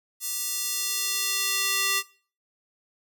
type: tone with high-pass filter sweep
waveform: square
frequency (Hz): 392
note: G4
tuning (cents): 0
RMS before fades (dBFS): -27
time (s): 0.2-2.03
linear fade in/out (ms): 50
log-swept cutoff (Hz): 7600 to 2100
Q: 0.79
effects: noise-tail reverb RT60 0.4 s tail -18 dB re dry